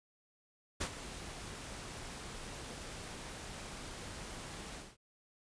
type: noise with ADSR envelope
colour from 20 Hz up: pink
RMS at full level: -34 dBFS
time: 0.8-4.97 s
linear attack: 15 ms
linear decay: 70 ms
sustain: -12 dB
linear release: 220 ms
effects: resampled to 22050 Hz